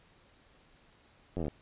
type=slowing click train; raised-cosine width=2 ms; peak=-22 dBFS; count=10; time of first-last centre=1.37-1.482 s; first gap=11 ms; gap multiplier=1.03; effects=pink hiss -63 dBFS RMS until 1.61 s + resampled to 8000 Hz